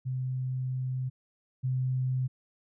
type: tone pair in turn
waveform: sine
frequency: 128.9 / 128.9 Hz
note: C3 / C3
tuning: -26 / -26 cents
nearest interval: unison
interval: 0 cents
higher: neither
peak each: -29 / -26 dBFS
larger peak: second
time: 0.05-1.1 / 1.63-2.28 s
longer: first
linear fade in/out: 20 ms
effects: none